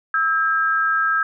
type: tone pair together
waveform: sine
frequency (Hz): 1305 / 1608.8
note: E6 / G6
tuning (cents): -18 / +44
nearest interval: major third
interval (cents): 362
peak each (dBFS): -19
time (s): 0.14-1.23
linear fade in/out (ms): 2
effects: none